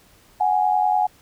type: tone pair together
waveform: sine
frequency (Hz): 740.5 / 830.6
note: F#5 / G#5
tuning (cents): +1 / 0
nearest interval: major second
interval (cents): 199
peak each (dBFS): -19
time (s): 0.4-1.07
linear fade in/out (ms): 10
effects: pink hiss -54 dBFS RMS until 1.21 s